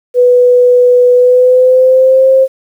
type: tone with pitch glide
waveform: sine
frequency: 493.9 to 529.3 Hz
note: B4 to C5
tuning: 0 to +20 cents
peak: -3 dBFS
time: 0.14-2.48 s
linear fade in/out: 50 ms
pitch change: +120 cents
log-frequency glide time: 1.14-2.29 s
effects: 7-bit